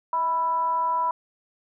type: tone with frequency modulation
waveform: sine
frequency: 987 Hz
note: B5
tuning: 1 cent flat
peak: -21 dBFS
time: 0.13-1.11 s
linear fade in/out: 2 ms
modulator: 345 Hz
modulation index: 0.36
effects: none

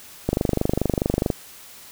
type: click train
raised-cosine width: 2 ms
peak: -6 dBFS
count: 26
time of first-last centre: 0.29-1.302 s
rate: 24.7 Hz
effects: white hiss -44 dBFS RMS until 1.91 s

